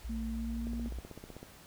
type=tone; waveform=sine; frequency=58.27 Hz; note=A#1; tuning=in tune; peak=-37 dBFS; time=0.04-1 s; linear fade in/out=10 ms
type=tone with pitch glide; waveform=sine; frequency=225.4 to 233.8 Hz; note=A3 to A#3; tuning=+42 to +5 cents; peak=-36 dBFS; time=0.09-0.89 s; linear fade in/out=10 ms; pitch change=+63 cents; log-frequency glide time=0.3-0.73 s
type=click train; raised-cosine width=2 ms; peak=-32 dBFS; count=13; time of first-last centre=0.67-1.429 s; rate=15.8 Hz
effects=pink hiss -55 dBFS RMS until 1.66 s